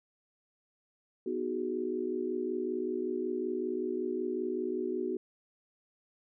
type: chord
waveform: sine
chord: G# minor seventh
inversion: first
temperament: equal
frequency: 246.9 / 311.1 / 370 / 415.3 Hz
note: B3 / D#4 / F#4 / G#4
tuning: 0 / 0 / 0 / 0 cents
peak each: -38 / -39 / -33 / -39 dBFS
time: 1.26-5.17 s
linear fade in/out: 5 ms
effects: none